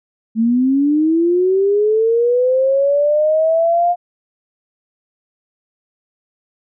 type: linear sweep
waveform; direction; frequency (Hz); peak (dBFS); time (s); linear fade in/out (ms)
sine; up; 218.9 to 710; -11; 0.35-3.96; 50
effects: none

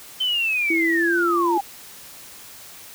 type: linear sweep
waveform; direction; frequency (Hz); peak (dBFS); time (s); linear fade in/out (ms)
sine; down; 3098 to 780; -19; 0.2-1.61; 10
type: tone with pitch glide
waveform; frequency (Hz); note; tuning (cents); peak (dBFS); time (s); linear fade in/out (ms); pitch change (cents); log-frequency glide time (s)
sine; 329.6 to 344; E4 to F4; 0 to -26; -20; 0.7-1.58; 5; +74; 0.89-1.16
effects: white hiss -42 dBFS RMS until 2.94 s

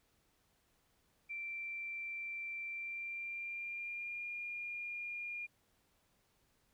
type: tone with pitch glide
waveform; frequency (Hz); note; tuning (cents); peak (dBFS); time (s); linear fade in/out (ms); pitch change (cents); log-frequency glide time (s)
sine; 2349 to 2415; D7 to D7; 0 to +48; -40; 1.29-5.47; 20; +48; 2.67-4.26
effects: pink hiss -75 dBFS RMS until 6.73 s

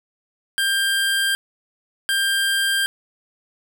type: tone pair in turn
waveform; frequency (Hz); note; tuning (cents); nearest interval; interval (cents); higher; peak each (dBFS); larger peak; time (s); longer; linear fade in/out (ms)
25% pulse; 1590 / 1590; G6 / G6; +24 / +24; unison; 0; neither; -14; neither; 0.58-1.35 / 2.09-2.86; neither; 0
effects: none

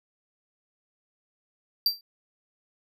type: tone with exponential decay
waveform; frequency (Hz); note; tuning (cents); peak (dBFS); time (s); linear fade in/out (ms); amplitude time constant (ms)
square; 4699; D8; 0; -17; 1.86-2.01; 2; 32
effects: none

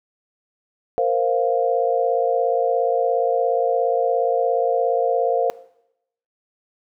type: chord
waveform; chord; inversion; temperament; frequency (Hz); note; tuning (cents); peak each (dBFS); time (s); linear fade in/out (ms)
sine; Bb suspended second; none; equal; 466.2 / 523.3 / 698.5; Bb4 / C5 / F5; 0 / 0 / 0; -21; 0.98-5.5; 0
effects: noise-tail reverb RT60 0.8 s tail -19 dB re dry

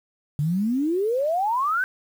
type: exponential sweep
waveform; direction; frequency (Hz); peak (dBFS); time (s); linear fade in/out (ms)
sine; up; 141 to 1568; -20; 0.39-1.84; 0
effects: 8-bit

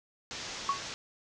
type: low-pass noise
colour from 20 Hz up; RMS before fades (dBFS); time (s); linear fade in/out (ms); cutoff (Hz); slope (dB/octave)
white; -41; 0.31-0.94; 0; 6600; 48
type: tone with exponential decay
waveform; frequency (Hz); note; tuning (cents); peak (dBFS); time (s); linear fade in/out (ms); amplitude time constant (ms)
sine; 1113; C#6; +7; -22; 0.69-0.84; 2; 32
effects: none

